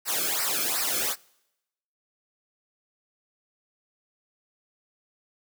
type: noise with flanger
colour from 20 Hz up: white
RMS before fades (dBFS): -27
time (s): 0.05-1.16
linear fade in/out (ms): 50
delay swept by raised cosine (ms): 0.29 to 1.08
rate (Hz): 2.7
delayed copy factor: -1
effects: noise-tail reverb RT60 0.9 s tail -25 dB re dry